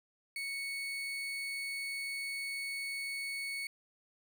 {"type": "tone", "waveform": "35% pulse", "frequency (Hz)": 2217, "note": "C#7", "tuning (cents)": 0, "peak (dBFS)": -35, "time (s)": [0.36, 3.67], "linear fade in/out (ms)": 2, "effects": []}